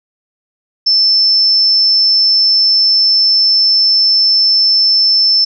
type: tone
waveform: sine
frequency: 5300 Hz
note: E8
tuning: 9 cents sharp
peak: -7 dBFS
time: 0.86-5.45 s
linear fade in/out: 10 ms
effects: none